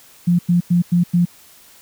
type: tone bursts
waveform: sine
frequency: 174.61 Hz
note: F3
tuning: in tune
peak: -11 dBFS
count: 5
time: 0.27-1.254 s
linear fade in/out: 10 ms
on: 120 ms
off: 96 ms
effects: white hiss -47 dBFS RMS until 1.81 s